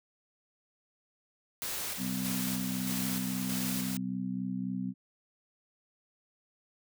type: noise with tremolo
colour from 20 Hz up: white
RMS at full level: -36 dBFS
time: 1.62-3.97 s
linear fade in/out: 0 ms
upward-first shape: square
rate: 1.6 Hz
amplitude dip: 35%
type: harmonic tone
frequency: 63.7 Hz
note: C2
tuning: 46 cents flat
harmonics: 2 / 3 / 4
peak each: -43 / -34 / -36 dBFS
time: 1.97-4.94 s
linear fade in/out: 50 ms
effects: none